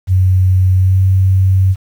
sine tone with pitch glide, 93 to 94.79 Hz, F#2 to F#2, +9 to +42 cents, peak -7 dBFS, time 0.07-1.76 s, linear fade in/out 50 ms, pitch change +33 cents, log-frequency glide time 0.76-1 s, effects 7-bit

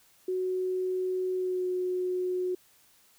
sine tone with pitch glide, 370 to 364.9 Hz, F#4 to F#4, 0 to -24 cents, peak -27 dBFS, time 0.28-2.55 s, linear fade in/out 5 ms, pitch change -24 cents, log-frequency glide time 1.35-1.67 s, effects white hiss -62 dBFS RMS until 3.18 s

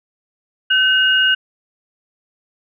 sine tone pair together, 1525 / 2860 Hz, G6 / F7, -48 / +41 cents, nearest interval major seventh, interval 1089 cents, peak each -14 dBFS, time 0.7-1.35 s, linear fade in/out 10 ms, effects none

